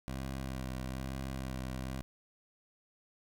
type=tone with vibrato; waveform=15% pulse; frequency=65.41 Hz; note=C2; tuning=in tune; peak=-31 dBFS; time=0.08-2.02 s; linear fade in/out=0 ms; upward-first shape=sine; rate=1.1 Hz; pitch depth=31 cents each way; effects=none